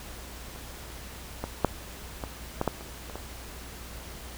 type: clicks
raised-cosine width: 1 ms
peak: -28 / -17 / -6 / -19 / -12 / -10 / -29 / -27 / -21 dBFS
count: 9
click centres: 0.56 / 1.44 / 1.647 / 2.238 / 2.614 / 2.677 / 2.809 / 3.098 / 3.156 s
effects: added 60 Hz sine -44 dBFS peak until 4.37 s + pink hiss -44 dBFS RMS until 4.37 s